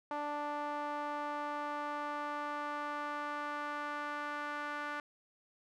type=tone with band-pass filter sweep; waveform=sawtooth; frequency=293.7 Hz; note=D4; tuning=in tune; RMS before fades=-39 dBFS; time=0.11-5 s; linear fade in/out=2 ms; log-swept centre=920 to 1400 Hz; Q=2.3; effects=none